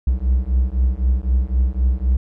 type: beating tone pair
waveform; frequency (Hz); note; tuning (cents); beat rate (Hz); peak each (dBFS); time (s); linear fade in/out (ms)
triangle; 61.3 / 65.2; B1 / C2; -12 / -5; 3.9; -16; 0.07-2.17; 5
effects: none